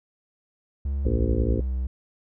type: tone with pitch glide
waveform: triangle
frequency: 69.2 to 63.82 Hz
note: C#2 to C2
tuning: -2 to -43 cents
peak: -22 dBFS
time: 0.85-1.87 s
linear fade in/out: 5 ms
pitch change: -141 cents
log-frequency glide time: 1.22-1.73 s
type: harmonic tone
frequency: 57 Hz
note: A#1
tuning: 38 cents flat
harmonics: 1 / 2 / 4 / 5 / 6 / 7 / 8 / 9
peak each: -25 / -28 / -31 / -32 / -33 / -33 / -34 / -35 dBFS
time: 1.05-1.61 s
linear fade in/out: 5 ms
effects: none